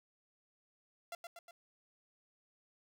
sawtooth tone with echo, 684 Hz, F5, 36 cents flat, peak -38 dBFS, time 1.12-1.15 s, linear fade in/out 2 ms, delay 120 ms, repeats 3, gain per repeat -4 dB, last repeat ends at 1.51 s, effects none

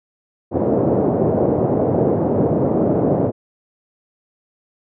white band-pass noise, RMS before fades -17 dBFS, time 0.51-3.32 s, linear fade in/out 50 ms, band 100 to 570 Hz, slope 24 dB/octave, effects none

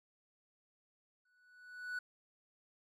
triangle tone with exponential growth, 1480 Hz, F#6, in tune, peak -34 dBFS, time 1.25-1.99 s, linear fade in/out 5 ms, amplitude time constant 160 ms, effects none

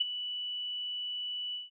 sine tone with ADSR envelope, 2962 Hz, F#7, 1 cent sharp, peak -22 dBFS, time 0-1.7 s, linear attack 11 ms, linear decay 18 ms, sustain -12 dB, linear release 160 ms, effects none

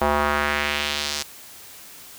square tone with band-pass filter sweep, 73.42 Hz, D2, in tune, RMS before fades -23 dBFS, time 0.01-1.23 s, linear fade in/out 5 ms, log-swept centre 830 to 5700 Hz, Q 1.5, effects white hiss -43 dBFS RMS until 2.18 s

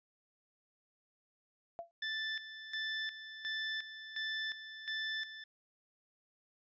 sine tone with exponential decay, 680 Hz, F5, 46 cents flat, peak -36 dBFS, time 1.79-1.91 s, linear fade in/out 0 ms, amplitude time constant 26 ms
25% pulse tone with tremolo, 1760 Hz, A6, in tune, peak -32 dBFS, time 2.02-5.44 s, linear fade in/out 5 ms, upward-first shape square, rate 1.4 Hz, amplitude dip 70%
effects resampled to 16000 Hz

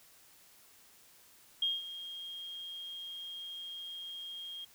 sine tone with ADSR envelope, 3237 Hz, G#7, 45 cents flat, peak -27 dBFS, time 1.62-4.65 s, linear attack 4 ms, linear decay 190 ms, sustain -14 dB, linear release 8 ms, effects white hiss -61 dBFS RMS until 4.74 s

